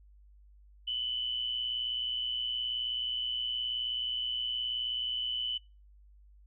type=tone pair together; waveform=sine; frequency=2978 / 3097 Hz; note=F#7 / G7; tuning=+11 / -22 cents; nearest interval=minor second; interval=67 cents; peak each=-32 / -40 dBFS; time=0.87-5.58 s; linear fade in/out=10 ms; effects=noise-tail reverb RT60 0.3 s tail -23 dB re dry + added 50 Hz sine -55 dBFS peak until 6.46 s